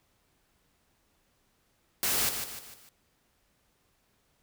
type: noise with echo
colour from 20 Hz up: white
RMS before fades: -28 dBFS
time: 2.03-2.29 s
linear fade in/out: 0 ms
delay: 150 ms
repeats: 4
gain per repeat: -7 dB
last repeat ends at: 2.89 s
effects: pink hiss -71 dBFS RMS until 4.42 s